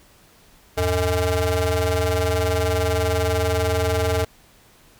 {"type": "ring-modulated tone", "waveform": "25% pulse", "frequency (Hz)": 183.4, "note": "F#3", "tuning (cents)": -15, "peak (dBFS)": -12, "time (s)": [0.77, 4.25], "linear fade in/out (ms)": 10, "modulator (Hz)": 265, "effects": ["pink hiss -53 dBFS RMS until 4.99 s"]}